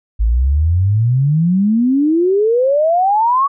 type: exponential sweep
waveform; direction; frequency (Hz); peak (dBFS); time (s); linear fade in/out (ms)
sine; up; 51.9 to 1142; -10; 0.19-3.48; 20
effects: none